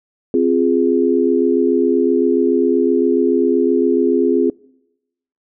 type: chord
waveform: sine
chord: F minor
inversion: second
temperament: equal with one note detuned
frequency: 261.6 / 347.8 / 415.3 Hz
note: C4 / F4 / Ab4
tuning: 0 / -7 / 0 cents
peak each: -16 dBFS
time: 0.34-4.5 s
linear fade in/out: 2 ms
effects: noise-tail reverb RT60 0.9 s tail -25 dB re dry